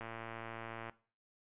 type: click train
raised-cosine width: 0.5 ms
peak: -29 dBFS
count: 102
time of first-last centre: 0.01-0.896 s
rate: 114 Hz
effects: noise-tail reverb RT60 0.4 s tail -18 dB re dry + resampled to 8000 Hz